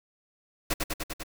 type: noise with echo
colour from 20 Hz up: pink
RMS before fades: -26 dBFS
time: 0.7-0.74 s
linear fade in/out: 10 ms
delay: 99 ms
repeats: 5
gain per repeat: -2 dB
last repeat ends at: 1.235 s
effects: none